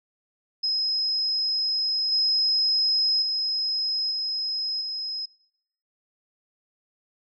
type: tone with level steps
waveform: sine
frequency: 5110 Hz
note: D#8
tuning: 45 cents sharp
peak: -22 / -19 / -23 / -25 / -28 dBFS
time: 0.63-5.26 s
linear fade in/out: 10 ms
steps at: 2.12 / 3.22 / 4.11 / 4.81 s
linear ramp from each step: 2 ms
effects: noise-tail reverb RT60 0.9 s tail -25 dB re dry